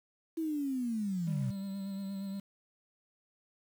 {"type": "linear sweep", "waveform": "sine", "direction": "down", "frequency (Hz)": [330.2, 120.3], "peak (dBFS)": -31, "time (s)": [0.37, 1.51], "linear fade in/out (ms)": 10}
{"type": "tone with vibrato", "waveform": "triangle", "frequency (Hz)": 196, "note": "G3", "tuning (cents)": 0, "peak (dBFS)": -34, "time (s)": [1.27, 2.4], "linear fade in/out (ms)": 5, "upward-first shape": "sine", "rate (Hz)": 8.5, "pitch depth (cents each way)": 27}
{"effects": ["9-bit"]}